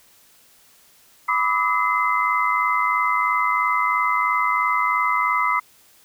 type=tone cluster; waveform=sine; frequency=994 / 1174 / 1277 / 2057 Hz; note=B5 / D6 / D#6 / C7; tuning=+11 / -1 / +45 / -30 cents; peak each=-23 dBFS; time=1.28-5.6 s; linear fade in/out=10 ms; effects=white hiss -54 dBFS RMS until 6.04 s